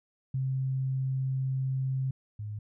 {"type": "tone pair in turn", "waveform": "sine", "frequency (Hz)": [132.3, 105.34], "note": ["C3", "G#2"], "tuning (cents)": [20, 25], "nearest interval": "major third", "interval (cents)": 395, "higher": "first", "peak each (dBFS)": [-27, -34], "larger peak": "first", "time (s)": [[0.34, 2.11], [2.39, 2.59]], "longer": "first", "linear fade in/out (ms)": 5, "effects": []}